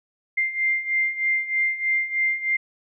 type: beating tone pair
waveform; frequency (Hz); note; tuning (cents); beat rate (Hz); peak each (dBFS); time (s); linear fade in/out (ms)
sine; 2096 / 2099.2; C7 / C7; +2 / +5; 3.2; -26 / -22; 0.37-2.57; 10
effects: none